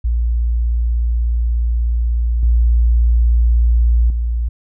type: tone with level steps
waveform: sine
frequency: 58.27 Hz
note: A#1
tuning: in tune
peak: -13 / -9 / -15 dBFS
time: 0.04-4.49 s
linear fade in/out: 10 ms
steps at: 2.43 / 4.1 s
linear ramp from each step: 2 ms
effects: none